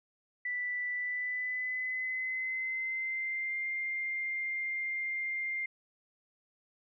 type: tone with pitch glide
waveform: sine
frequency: 1975.5 to 2105 Hz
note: B6 to C7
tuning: 0 to +10 cents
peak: -32 dBFS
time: 0.45-5.66 s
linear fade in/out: 5 ms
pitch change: +110 cents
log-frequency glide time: 0.93-3.66 s
effects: none